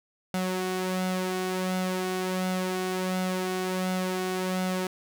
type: tone with flanger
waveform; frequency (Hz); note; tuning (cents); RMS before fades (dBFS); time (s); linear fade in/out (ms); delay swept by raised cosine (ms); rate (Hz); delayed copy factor
sawtooth; 185; F#3; 0; -29; 0.34-4.87; 2; 1.4 to 2.8; 1.4; +0.5
effects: none